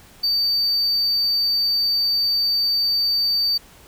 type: tone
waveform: triangle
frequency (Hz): 4605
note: D8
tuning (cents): -35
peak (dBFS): -16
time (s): 0.23-3.58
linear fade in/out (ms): 10
effects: pink hiss -48 dBFS RMS until 3.87 s